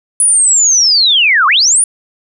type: linear two-way sweep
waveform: sine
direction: down then up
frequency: 9956 to 1046.5 to 9956 Hz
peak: -6 dBFS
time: 0.2-1.84 s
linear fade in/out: 2 ms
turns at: 1.47 s
effects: none